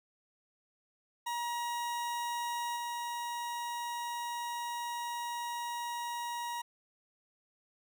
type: tone with level steps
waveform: 40% pulse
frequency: 951 Hz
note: A#5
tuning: 34 cents sharp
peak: -33 / -35 dBFS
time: 1.26-6.62 s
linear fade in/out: 10 ms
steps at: 2.76 s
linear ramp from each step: 5 ms
effects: none